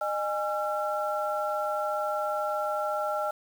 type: tone cluster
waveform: sine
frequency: 610 / 823 / 1357 Hz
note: D#5 / G#5 / E6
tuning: -34 / -16 / +50 cents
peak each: -30 / -32 / -32 dBFS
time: 0.01-3.31 s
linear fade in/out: 5 ms
effects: 8-bit